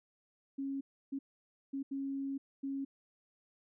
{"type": "tone bursts at uneven times", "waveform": "sine", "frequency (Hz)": 273.9, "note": "C#4", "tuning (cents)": -21, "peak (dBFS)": -35, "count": 5, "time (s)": [[0.58, 0.81], [1.12, 1.19], [1.73, 1.83], [1.91, 2.38], [2.63, 2.85]], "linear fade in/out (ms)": 10, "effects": []}